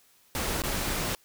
pink noise with dropouts, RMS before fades -30 dBFS, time 0.35-1.15 s, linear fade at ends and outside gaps 0 ms, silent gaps 0.62-0.637 s, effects white hiss -62 dBFS RMS until 1.24 s

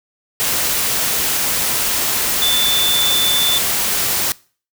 sine tone in noise, 3520 Hz, A7, in tune, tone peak -14 dBFS, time 2.42-3.58 s, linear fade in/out 0 ms, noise white, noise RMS -18 dBFS, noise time 0.4-4.32 s, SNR +1 dB, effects noise-tail reverb RT60 0.4 s tail -22 dB re dry

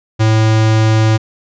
square tone, 110 Hz, A2, in tune, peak -9 dBFS, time 0.19-1.18 s, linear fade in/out 20 ms, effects resampled to 16000 Hz

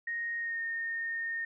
sine tone with pitch glide, 1864.7 to 1835.8 Hz, A#6 to A#6, 0 to -27 cents, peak -32 dBFS, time 0.07-1.45 s, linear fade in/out 5 ms, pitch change -27 cents, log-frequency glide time 0.39-0.61 s, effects none

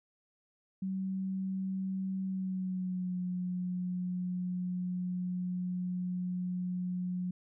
sine tone with pitch glide, 190.2 to 180.67 Hz, F#3 to F#3, +48 to -41 cents, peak -32 dBFS, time 0.82-7.31 s, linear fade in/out 5 ms, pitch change -89 cents, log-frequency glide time 2.24-3.18 s, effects none

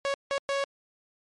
sawtooth tone bursts at uneven times, 555 Hz, C#5, 2 cents sharp, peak -22 dBFS, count 3, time 0.05-0.14 / 0.31-0.38 / 0.49-0.64 s, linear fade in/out 0 ms, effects low-pass 6000 Hz 12 dB/octave + MP3 48 kbps

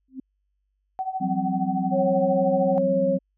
sine tone with exponential growth, 262.4 Hz, C4, 5 cents sharp, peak -28 dBFS, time 0.08-0.2 s, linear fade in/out 5 ms, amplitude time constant 26 ms
sine tone with tremolo, 757 Hz, F#5, 39 cents sharp, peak -22 dBFS, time 0.99-2.78 s, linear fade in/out 0 ms, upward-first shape triangle, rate 13 Hz, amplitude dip 90%
sine chord, F suspended second, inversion none, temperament equal with one note detuned, 174.61 / 190.97 / 261.6 Hz, F3 / G3 / C4, 0 / -45 / 0 cents, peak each -30 / -26 / -28 dBFS, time 1.2-3.19 s, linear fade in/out 20 ms
sine tone, 548 Hz, C#5, 20 cents flat, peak -20 dBFS, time 1.91-3.19 s, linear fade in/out 50 ms
effects added 49 Hz sine -70 dBFS peak until 3.37 s

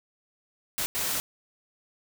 white noise bursts at uneven times, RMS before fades -29 dBFS, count 2, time 0.78-0.86 / 0.95-1.2 s, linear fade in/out 0 ms, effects none

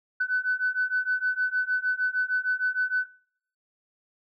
sine beating tone pair, 1500 / 1506.5 Hz, F#6 / F#6, +23 / +31 cents, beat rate 6.5 Hz, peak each -26 dBFS, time 0.2-3.06 s, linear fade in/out 10 ms, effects noise-tail reverb RT60 0.7 s tail -25 dB re dry + tanh soft clip ceiling -16 dBFS

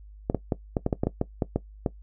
clicks, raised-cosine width 2 ms, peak -10 dBFS, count 12, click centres 0.299 / 0.347 / 0.522 / 0.768 / 0.864 / 0.928 / 1.035 / 1.07 / 1.214 / 1.422 / 1.56 / 1.862 s, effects noise-tail reverb RT60 0.1 s tail -17 dB re dry + added 51 Hz sine -44 dBFS peak until 2.02 s

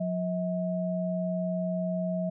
sine tone pair together, 179.43 / 640 Hz, F3 / D#5, +47 / +49 cents, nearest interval octave + minor seventh, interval 2202 cents, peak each -29 / -31 dBFS, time 0-2.3 s, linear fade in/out 10 ms, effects none

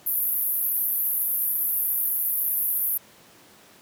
white band-pass noise, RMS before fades -25 dBFS, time 0.06-2.98 s, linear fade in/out 10 ms, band 11000 to 15000 Hz, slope 96 dB/octave, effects pink hiss -52 dBFS RMS until 3.81 s + high-pass 150 Hz 12 dB/octave

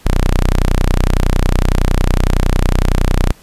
sawtooth tone, 30.87 Hz, B0, in tune, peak -6 dBFS, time 0.05-3.32 s, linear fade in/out 10 ms, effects pink hiss -45 dBFS RMS until 3.42 s + resampled to 32000 Hz

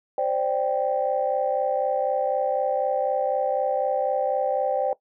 sine chord, C suspended second, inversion none, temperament equal, 523.3 / 587.3 / 784 Hz, C5 / D5 / G5, 0 / 0 / 0 cents, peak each -25 dBFS, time 0.18-4.93 s, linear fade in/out 2 ms, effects noise-tail reverb RT60 0.1 s tail -18 dB re dry + tanh soft clip ceiling -11 dBFS

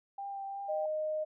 sine tone with vibrato, 791 Hz, G5, 15 cents sharp, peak -37 dBFS, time 0.18-0.86 s, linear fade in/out 5 ms, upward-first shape triangle, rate 2.8 Hz, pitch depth 17 cents each way
sine tone, 618 Hz, D#5, 12 cents flat, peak -31 dBFS, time 0.68-1.25 s, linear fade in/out 20 ms
effects none

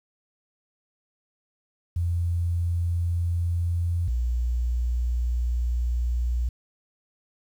sine tone pair in turn, 86 / 60.15 Hz, F2 / B1, -26 / -45 cents, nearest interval tritone, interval 619 cents, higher first, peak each -22 dBFS, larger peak neither, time 1.96-4.08 / 4.08-6.49 s, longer second, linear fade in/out 5 ms, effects 9-bit

